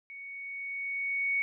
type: tone with level ramp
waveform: sine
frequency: 2228 Hz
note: C#7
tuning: 8 cents sharp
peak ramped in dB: -42 to -25 dBFS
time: 0.1-1.42 s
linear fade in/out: 0 ms
effects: none